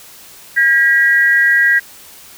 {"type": "tone pair together", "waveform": "sine", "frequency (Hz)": [1619.6, 1926], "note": ["G#6", "B6"], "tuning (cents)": [-44, -44], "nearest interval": "minor third", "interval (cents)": 300, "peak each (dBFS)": -11, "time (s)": [0.56, 1.8], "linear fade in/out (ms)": 20, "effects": ["white hiss -39 dBFS RMS until 2.37 s"]}